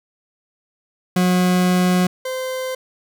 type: tone pair in turn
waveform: 40% pulse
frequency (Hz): 181.3 / 517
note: F#3 / C5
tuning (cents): -35 / -21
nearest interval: octave + tritone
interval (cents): 1814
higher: second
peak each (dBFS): -13 / -22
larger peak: first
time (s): 1.16-2.07 / 2.25-2.75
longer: first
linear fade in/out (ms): 5
effects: none